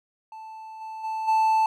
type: tone with level steps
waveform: triangle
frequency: 880 Hz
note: A5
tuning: in tune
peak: -36 / -32 / -25 / -16 dBFS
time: 0.32-1.66 s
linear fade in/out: 2 ms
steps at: 0.8 / 1.03 / 1.27 s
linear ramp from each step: 20 ms
effects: none